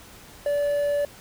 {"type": "tone with quantisation", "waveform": "triangle", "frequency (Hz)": 578, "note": "D5", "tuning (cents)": -28, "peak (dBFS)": -19, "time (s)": [0.46, 1.05], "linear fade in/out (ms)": 2, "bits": 8, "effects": ["pink hiss -47 dBFS RMS until 1.2 s"]}